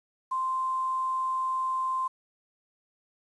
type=tone with quantisation; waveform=sine; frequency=1043 Hz; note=C6; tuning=6 cents flat; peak=-26 dBFS; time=0.31-2.08 s; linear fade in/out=10 ms; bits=9; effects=resampled to 24000 Hz